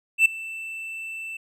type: tone with ADSR envelope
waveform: triangle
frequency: 2661 Hz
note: E7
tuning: 16 cents sharp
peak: -9 dBFS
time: 0.18-1.37 s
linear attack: 75 ms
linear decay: 6 ms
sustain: -21 dB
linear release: 5 ms
effects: none